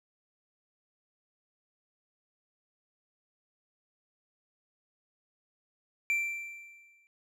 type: tone with exponential decay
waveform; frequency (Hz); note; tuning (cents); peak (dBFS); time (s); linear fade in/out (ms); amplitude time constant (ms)
triangle; 2349; D7; 0; -23; 6.1-7.07; 0; 210
effects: none